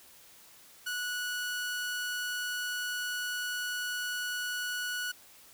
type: tone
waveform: sawtooth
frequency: 1470 Hz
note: F#6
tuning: 12 cents flat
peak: -29 dBFS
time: 0.86-5.12 s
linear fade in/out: 10 ms
effects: white hiss -56 dBFS RMS until 5.53 s